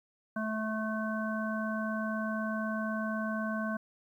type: harmonic tone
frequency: 218 Hz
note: A3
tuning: 16 cents flat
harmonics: 1 / 3 / 5 / 7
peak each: -33 / -38 / -40 / -38 dBFS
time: 0.36-3.77 s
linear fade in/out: 5 ms
effects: 11-bit